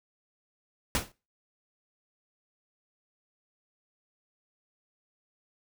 pink noise with exponential decay, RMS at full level -23 dBFS, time 0.95-1.12 s, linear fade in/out 1 ms, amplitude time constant 35 ms, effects noise-tail reverb RT60 0.3 s tail -20 dB re dry

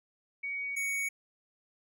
sine / square tone pair in turn, 2248 / 2235 Hz, C#7 / C#7, +24 / +14 cents, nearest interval unison, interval 10 cents, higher first, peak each -33 / -31 dBFS, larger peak second, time 0.43-0.76 / 0.76-1.09 s, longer neither, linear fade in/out 10 ms, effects none

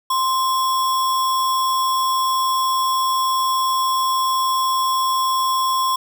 sine tone with sample-and-hold, 1046.5 Hz, C6, in tune, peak -16 dBFS, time 0.1-5.96 s, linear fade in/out 5 ms, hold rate 4410 Hz, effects none

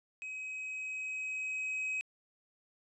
triangle tone with level ramp, 2537 Hz, D#7, 33 cents sharp, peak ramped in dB -38 to -31 dBFS, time 0.22-2.01 s, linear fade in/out 0 ms, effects resampled to 22050 Hz

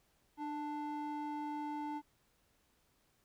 triangle ring-modulated tone, 590 Hz, D5, 8 cents sharp, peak -33 dBFS, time 0.37-2.02 s, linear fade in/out 50 ms, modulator 291 Hz, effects pink hiss -74 dBFS RMS until 3.24 s

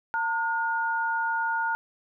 sine tone pair together, 907.7 / 1435 Hz, A#5 / F6, -46 / +47 cents, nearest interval minor sixth, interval 793 cents, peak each -27 dBFS, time 0.14-1.75 s, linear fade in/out 0 ms, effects none

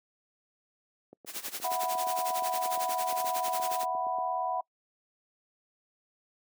click train, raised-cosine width 2 ms, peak -32 dBFS, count 27, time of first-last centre 1.13-4.185 s, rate 8.51 Hz
white noise with tremolo, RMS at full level -35 dBFS, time 1.26-3.86 s, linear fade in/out 50 ms, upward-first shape sine, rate 11 Hz, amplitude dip 85%
sine chord, E suspended second, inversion none, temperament equal with one note detuned, 659.3 / 737.4 / 987.8 Hz, E5 / F#5 / B5, 0 / -6 / 0 cents, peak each -36 / -31 / -33 dBFS, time 1.64-4.61 s, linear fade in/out 5 ms
effects noise-tail reverb RT60 0.1 s tail -26 dB re dry + high-pass 300 Hz 12 dB/octave

